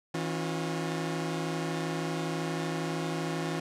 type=tone cluster; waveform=sawtooth; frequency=162.3 / 275.2 / 357.3 Hz; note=E3 / C#4 / F4; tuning=-27 / -12 / +40 cents; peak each=-29 / -33 / -32 dBFS; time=0.14-3.6 s; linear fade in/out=5 ms; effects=low-pass 9000 Hz 12 dB/octave